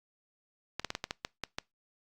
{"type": "clicks", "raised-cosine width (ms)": 0.2, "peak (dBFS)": -16, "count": 9, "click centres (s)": [0.796, 0.847, 0.904, 0.951, 1.041, 1.109, 1.249, 1.437, 1.585], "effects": ["noise-tail reverb RT60 0.2 s tail -24 dB re dry", "Opus 48 kbps"]}